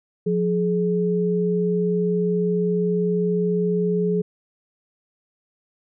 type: tone pair together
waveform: sine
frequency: 177.38 / 422.6 Hz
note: F3 / G#4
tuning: +27 / +30 cents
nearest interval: octave + minor third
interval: 1503 cents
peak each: -21 dBFS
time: 0.26-4.22 s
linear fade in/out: 10 ms
effects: none